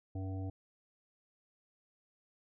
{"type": "harmonic tone", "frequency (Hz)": 95.2, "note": "F#2", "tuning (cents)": 50, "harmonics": [1, 3, 5, 7, 8], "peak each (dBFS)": [-37, -44, -53, -53, -55], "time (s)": [0.15, 0.5], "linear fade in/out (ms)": 5, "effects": []}